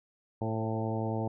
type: harmonic tone with a mistuned harmonic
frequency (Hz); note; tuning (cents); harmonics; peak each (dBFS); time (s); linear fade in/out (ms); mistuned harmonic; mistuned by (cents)
111.2; A2; +19; 1 / 2 / 3 / 4 / 5 / 6 / 7 / 8; -33 / -36 / -38 / -39 / -40 / -41 / -41 / -42; 0.41-1.28; 5; 5; -21
effects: none